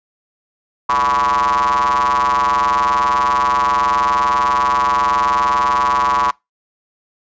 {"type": "ring-modulated tone", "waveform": "square", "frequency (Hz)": 66.9, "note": "C2", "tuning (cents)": 39, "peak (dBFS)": -11, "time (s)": [0.89, 6.31], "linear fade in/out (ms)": 5, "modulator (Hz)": 1060, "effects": ["noise-tail reverb RT60 0.2 s tail -24 dB re dry", "resampled to 16000 Hz"]}